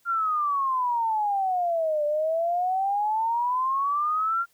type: exponential two-way sweep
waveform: sine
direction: down then up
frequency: 1400 to 587.3 to 1397 Hz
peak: -22 dBFS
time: 0.05-4.46 s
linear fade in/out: 50 ms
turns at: 2.05 s
effects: white hiss -65 dBFS RMS until 4.53 s